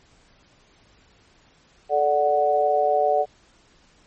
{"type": "chord", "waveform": "sine", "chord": "D major", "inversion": "second", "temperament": "equal with one note detuned", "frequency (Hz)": [435.4, 587.3, 740], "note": ["A4", "D5", "F#5"], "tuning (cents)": [-18, 0, 0], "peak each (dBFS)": [-24, -21, -20], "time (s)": [1.89, 3.26], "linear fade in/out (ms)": 50, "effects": ["pink hiss -57 dBFS RMS until 4.06 s", "MP3 32 kbps"]}